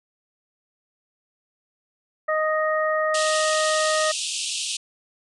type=harmonic tone; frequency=622.3 Hz; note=D#5; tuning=in tune; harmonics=1 / 2 / 3; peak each=-22 / -25 / -27 dBFS; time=2.28-4.12 s; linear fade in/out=10 ms
type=band-pass noise; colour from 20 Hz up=pink; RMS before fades=-28 dBFS; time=3.14-4.77 s; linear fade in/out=5 ms; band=2600 to 9700 Hz; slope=96 dB/octave
effects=none